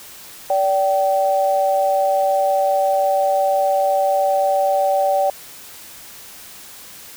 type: tone pair together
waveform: sine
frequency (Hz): 577 / 771.3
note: D5 / G5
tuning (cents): -31 / -28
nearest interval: perfect fourth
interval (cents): 503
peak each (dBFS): -17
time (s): 0.5-5.3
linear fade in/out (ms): 2
effects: white hiss -39 dBFS RMS until 7.16 s

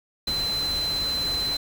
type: tone in noise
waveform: sine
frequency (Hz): 4058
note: B7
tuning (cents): +46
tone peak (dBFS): -24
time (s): 0.27-1.57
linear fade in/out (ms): 5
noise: pink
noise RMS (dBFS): -34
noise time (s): 0.27-1.57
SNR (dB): +7
effects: none

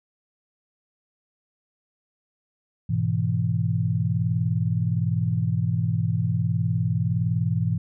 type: chord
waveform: sine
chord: E major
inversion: first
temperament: equal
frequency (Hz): 103.83 / 123.47 / 164.81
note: G#2 / B2 / E3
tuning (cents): 0 / 0 / 0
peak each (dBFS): -25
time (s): 2.89-7.78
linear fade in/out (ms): 10
effects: none

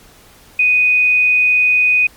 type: tone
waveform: sine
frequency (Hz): 2489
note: D#7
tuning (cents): 0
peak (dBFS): -9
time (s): 0.59-2.07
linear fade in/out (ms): 5
effects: pink hiss -45 dBFS RMS until 2.16 s + MP3 96 kbps

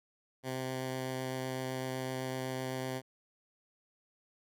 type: tone with vibrato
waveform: 10% pulse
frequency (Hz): 130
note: C3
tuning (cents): -11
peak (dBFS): -27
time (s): 0.43-3.02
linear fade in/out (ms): 50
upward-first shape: triangle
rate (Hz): 7.9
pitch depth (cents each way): 9
effects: none

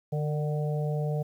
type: harmonic tone with a mistuned harmonic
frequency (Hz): 149.2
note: D3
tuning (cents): +28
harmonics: 1 / 3 / 4 / 5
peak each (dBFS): -27 / -35 / -37 / -41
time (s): 0.12-1.23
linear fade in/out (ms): 10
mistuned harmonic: 3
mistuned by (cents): +32
effects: 10-bit

